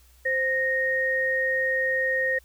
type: tone pair together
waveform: sine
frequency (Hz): 521.7 / 1859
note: C5 / A#6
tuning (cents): -5 / -5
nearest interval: octave + minor seventh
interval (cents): 2200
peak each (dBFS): -27 / -23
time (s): 0.25-2.39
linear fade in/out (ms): 10
effects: added 62 Hz sine -54 dBFS peak until 2.44 s + white hiss -60 dBFS RMS until 2.44 s